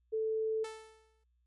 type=tone; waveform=sine; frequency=440 Hz; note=A4; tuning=in tune; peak=-30 dBFS; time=0.12-0.65 s; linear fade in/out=20 ms
type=tone with exponential decay; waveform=sawtooth; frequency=440 Hz; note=A4; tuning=in tune; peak=-35 dBFS; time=0.64-1.24 s; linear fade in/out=5 ms; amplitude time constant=130 ms
effects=added 60 Hz sine -70 dBFS peak until 1.46 s + MP3 48 kbps